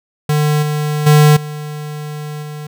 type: tone with level steps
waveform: square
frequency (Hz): 150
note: D3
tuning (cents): +37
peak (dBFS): -12 / -16 / -6 / -24 / -26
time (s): 0.29-2.67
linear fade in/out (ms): 5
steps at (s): 0.62 / 1.06 / 1.36 / 2.42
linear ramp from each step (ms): 10
effects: none

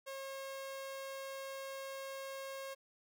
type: tone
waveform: sawtooth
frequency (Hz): 541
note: C#5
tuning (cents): -42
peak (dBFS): -39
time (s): 0.06-2.75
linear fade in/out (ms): 20
effects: none

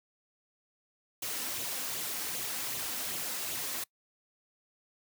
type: noise with flanger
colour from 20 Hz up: white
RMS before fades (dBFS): -36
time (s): 1.22-3.84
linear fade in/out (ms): 5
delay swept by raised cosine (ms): 0.28 to 3.98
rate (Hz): 2.6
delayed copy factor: +0.5
effects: noise-tail reverb RT60 0.1 s tail -24 dB re dry + high-pass 100 Hz 12 dB/octave

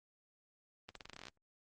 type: accelerating click train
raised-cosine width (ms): 0.2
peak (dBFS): -30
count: 13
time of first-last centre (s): 0.89-1.283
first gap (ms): 63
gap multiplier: 0.87
effects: Opus 24 kbps

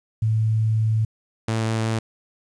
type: tone pair in turn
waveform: sine / sawtooth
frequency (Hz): 110.1 / 111.77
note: A2 / A2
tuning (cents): +2 / +28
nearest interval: unison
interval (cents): 26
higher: second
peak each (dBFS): -17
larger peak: neither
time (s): 0.22-1.05 / 1.48-1.99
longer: first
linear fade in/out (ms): 5
effects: resampled to 22050 Hz + 9-bit

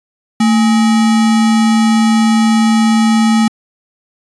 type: tone with sample-and-hold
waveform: sine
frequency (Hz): 222.9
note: A3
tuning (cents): +23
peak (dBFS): -7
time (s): 0.4-3.48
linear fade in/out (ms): 5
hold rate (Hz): 1050
effects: resampled to 22050 Hz

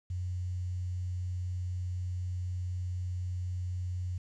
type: tone with quantisation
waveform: sine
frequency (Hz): 90.4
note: F#2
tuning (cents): -40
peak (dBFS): -32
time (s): 0.1-4.18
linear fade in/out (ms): 5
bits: 10
effects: resampled to 22050 Hz

